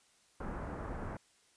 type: low-pass noise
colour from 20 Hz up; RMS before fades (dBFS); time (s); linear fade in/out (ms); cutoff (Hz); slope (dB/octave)
pink; -41; 0.4-1.17; 5; 1500; 24
effects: white hiss -68 dBFS RMS until 1.56 s + resampled to 22050 Hz